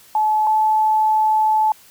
sine tone pair in turn, 860 / 866.5 Hz, A5 / A5, -40 / -27 cents, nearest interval unison, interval 13 cents, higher second, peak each -14 / -13 dBFS, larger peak second, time 0.15-0.47 / 0.47-1.72 s, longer second, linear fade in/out 2 ms, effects white hiss -48 dBFS RMS until 1.9 s

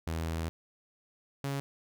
sawtooth tone pair in turn, 81.5 / 139 Hz, E2 / C#3, -19 / +5 cents, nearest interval major sixth, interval 924 cents, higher second, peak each -28 / -28 dBFS, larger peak neither, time 0.07-0.49 / 1.44-1.6 s, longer first, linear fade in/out 0 ms, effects none

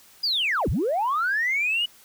sine linear two-way sweep, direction down then up, 4978 to 38.69 to 2964 Hz, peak -20 dBFS, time 0.23-1.86 s, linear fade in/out 10 ms, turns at 0.69 s, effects tanh soft clip ceiling -17 dBFS + white hiss -53 dBFS RMS until 2.04 s

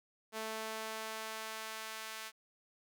sawtooth tone with high-pass filter sweep, 220 Hz, A3, in tune, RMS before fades -43 dBFS, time 0.32-2.32 s, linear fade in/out 50 ms, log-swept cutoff 490 to 1500 Hz, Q 0.72, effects none

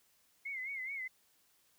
sine tone with vibrato, 2125 Hz, C7, 26 cents sharp, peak -38 dBFS, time 0.45-1.08 s, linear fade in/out 10 ms, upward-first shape sine, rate 4.7 Hz, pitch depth 94 cents each way, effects white hiss -71 dBFS RMS until 1.78 s

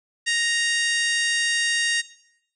harmonic tone with a mistuned harmonic, 933 Hz, A#5, 1 cent sharp, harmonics 2 / 3 / 4 / 5 / 6 / 7 / 8 / 9 / 10, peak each -23 / -27 / -29 / -31 / -33 / -34 / -35 / -36 / -37 dBFS, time 0.26-2.02 s, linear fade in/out 20 ms, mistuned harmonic 9, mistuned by +16 cents, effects noise-tail reverb RT60 0.8 s tail -18 dB re dry

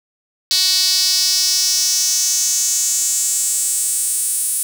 sawtooth tone with high-pass filter sweep, 373.4 Hz, F#4, 16 cents sharp, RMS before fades -17 dBFS, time 0.51-4.63 s, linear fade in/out 0 ms, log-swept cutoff 4400 to 9600 Hz, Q 4.1, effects none

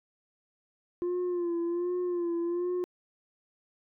sine tone with vibrato, 349.2 Hz, F4, in tune, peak -25 dBFS, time 1.02-2.84 s, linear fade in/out 0 ms, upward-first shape sine, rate 1.3 Hz, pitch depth 51 cents each way, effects tanh soft clip ceiling -27 dBFS

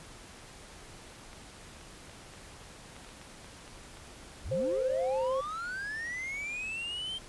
clicks, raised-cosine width 0.3 ms, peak -34 dBFS, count 11, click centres 1.331 / 1.812 / 2.096 / 2.337 / 2.965 / 3.047 / 3.09 / 3.215 / 3.445 / 3.678 / 3.971 s
triangle linear sweep, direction up, 37.63 to 3175 Hz, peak -33 dBFS, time 4.44-7.19 s, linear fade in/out 20 ms
sine tone with vibrato, 523.3 Hz, C5, in tune, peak -28 dBFS, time 4.51-5.41 s, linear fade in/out 10 ms, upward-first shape square, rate 5 Hz, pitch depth 14 cents each way
effects pink hiss -50 dBFS RMS until 7.28 s + resampled to 24000 Hz

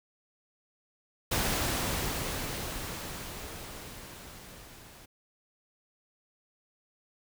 pink noise with level ramp, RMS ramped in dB -28 to -52 dBFS, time 1.31-5.06 s, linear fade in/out 10 ms, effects none

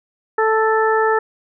harmonic tone, 440 Hz, A4, in tune, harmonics 1 / 2 / 3 / 4, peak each -16 / -19 / -21 / -22 dBFS, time 0.38-1.19 s, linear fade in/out 5 ms, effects none

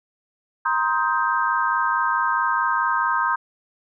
sine chord, C minor seventh, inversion third, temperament just, 941.9 / 1046.5 / 1255.8 / 1569.8 Hz, Bb5 / C6 / Eb6 / G6, +18 / 0 / +16 / +2 cents, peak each -24 dBFS, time 0.65-3.36 s, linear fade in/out 10 ms, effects none

